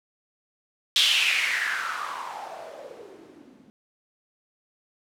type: noise with low-pass filter sweep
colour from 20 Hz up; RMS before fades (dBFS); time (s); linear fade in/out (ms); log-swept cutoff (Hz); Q
violet; -28; 0.96-3.7; 0; 3500 to 220; 5.1
effects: none